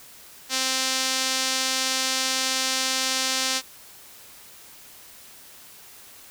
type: tone with band-pass filter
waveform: sawtooth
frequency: 261.6 Hz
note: C4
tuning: in tune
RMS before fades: -25 dBFS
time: 0.49-3.62 s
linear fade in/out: 50 ms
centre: 5400 Hz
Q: 1.2
effects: white hiss -47 dBFS RMS until 6.3 s

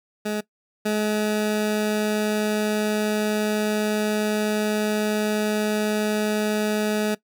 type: tone pair in turn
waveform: 20% pulse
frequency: 211.1 / 212.2 Hz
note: G#3 / G#3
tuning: +29 / +38 cents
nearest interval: unison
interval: 9 cents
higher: second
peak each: -19 / -16 dBFS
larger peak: second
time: 0.25-0.41 / 0.85-7.15 s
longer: second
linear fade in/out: 10 ms
effects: noise-tail reverb RT60 0.1 s tail -20 dB re dry

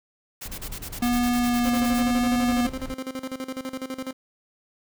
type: noise bursts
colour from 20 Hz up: white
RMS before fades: -36 dBFS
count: 16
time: 0.41-2.011 s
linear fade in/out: 10 ms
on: 71 ms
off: 31 ms
type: noise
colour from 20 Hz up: brown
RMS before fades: -37 dBFS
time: 0.45-2.94 s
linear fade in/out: 0 ms
type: tone with vibrato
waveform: square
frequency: 241.8 Hz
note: B3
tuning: 36 cents flat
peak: -21 dBFS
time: 1.02-2.67 s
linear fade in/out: 5 ms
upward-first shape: sine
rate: 0.96 Hz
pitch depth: 11 cents each way
type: tone with tremolo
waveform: 30% pulse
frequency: 261.6 Hz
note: C4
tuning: in tune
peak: -26 dBFS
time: 1.65-4.13 s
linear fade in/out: 5 ms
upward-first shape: square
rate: 12 Hz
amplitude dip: 80%
effects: none

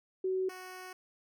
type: tone pair in turn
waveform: sine / 10% pulse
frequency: 375.4 / 369.2 Hz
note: F#4 / F#4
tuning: +25 / -4 cents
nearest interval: unison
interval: 29 cents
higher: first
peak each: -29 / -36 dBFS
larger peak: first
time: 0.24-0.49 / 0.49-0.93 s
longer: second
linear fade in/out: 5 ms
effects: none

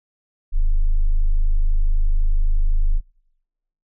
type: tone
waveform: sine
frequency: 25.96 Hz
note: G#0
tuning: in tune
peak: -10 dBFS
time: 0.52-3.01 s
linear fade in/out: 50 ms
effects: noise-tail reverb RT60 0.9 s tail -25 dB re dry + tanh soft clip ceiling -12 dBFS

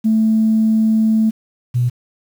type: tone pair in turn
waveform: sine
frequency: 220 / 122.37 Hz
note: A3 / B2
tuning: 0 / -16 cents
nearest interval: minor seventh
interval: 1016 cents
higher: first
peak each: -10 / -12 dBFS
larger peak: first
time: 0.04-1.31 / 1.74-1.9 s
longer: first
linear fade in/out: 20 ms
effects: tanh soft clip ceiling -6 dBFS + 7-bit

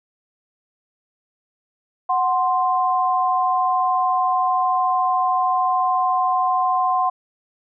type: tone pair together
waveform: sine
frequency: 740 / 1046.5 Hz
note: F#5 / C6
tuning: 0 / 0 cents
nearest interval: tritone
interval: 600 cents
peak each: -19 dBFS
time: 2.09-7.1 s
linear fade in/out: 10 ms
effects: none

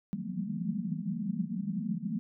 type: band-pass noise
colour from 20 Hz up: white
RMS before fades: -34 dBFS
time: 0.13-2.19 s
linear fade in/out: 0 ms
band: 160 to 230 Hz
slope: 96 dB/octave
effects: none

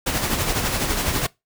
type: noise with tremolo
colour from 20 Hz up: pink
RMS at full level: -21 dBFS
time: 0.06-1.27 s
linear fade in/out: 10 ms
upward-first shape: sine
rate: 12 Hz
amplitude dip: 45%
effects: noise-tail reverb RT60 0.2 s tail -22 dB re dry

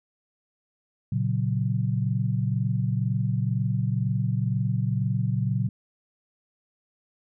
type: chord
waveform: sine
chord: F# major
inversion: first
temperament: equal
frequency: 116.54 / 138.59 / 185 Hz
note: A#2 / C#3 / F#3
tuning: 0 / 0 / 0 cents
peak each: -25 / -27 / -29 dBFS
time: 1.12-5.69 s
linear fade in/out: 5 ms
effects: none

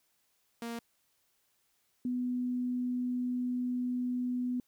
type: tone pair in turn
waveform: sawtooth / sine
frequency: 233.1 / 248.3 Hz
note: A#3 / B3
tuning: 0 / +9 cents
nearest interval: minor second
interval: 109 cents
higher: second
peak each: -33 / -30 dBFS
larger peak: second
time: 0.62-0.79 / 2.05-4.6 s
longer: second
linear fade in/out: 2 ms
effects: white hiss -74 dBFS RMS until 4.67 s

